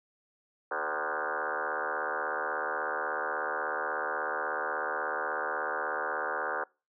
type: tone with frequency modulation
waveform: sine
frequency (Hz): 987.8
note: B5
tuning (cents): 0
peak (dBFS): -29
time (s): 0.71-6.64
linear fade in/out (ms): 5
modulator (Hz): 76.4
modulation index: 7.9
effects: noise-tail reverb RT60 0.3 s tail -25 dB re dry + high-pass 400 Hz 12 dB/octave